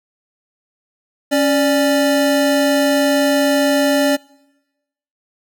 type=tone pair together; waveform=square; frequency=277.2 / 587.4 Hz; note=C#4 / D5; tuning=0 / 0 cents; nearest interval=octave + minor second; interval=1300 cents; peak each=-16 dBFS; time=1.31-4.17 s; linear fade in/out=20 ms; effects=noise-tail reverb RT60 1.0 s tail -25 dB re dry